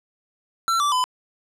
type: tone with pitch steps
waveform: square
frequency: 1346 / 1165 / 1008.4 Hz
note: E6 / D6 / B5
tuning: +36 / -14 / +36 cents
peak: -19 dBFS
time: 0.68-1.04 s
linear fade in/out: 0 ms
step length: 120 ms
effects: low-pass 10000 Hz 12 dB/octave